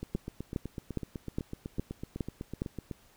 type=two click trains; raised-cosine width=3 ms; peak=-18 / -24 dBFS; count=7 / 24; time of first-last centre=0.15-2.619 / 0.03-2.912 s; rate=2.43 / 7.98 Hz; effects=pink hiss -62 dBFS RMS until 3.16 s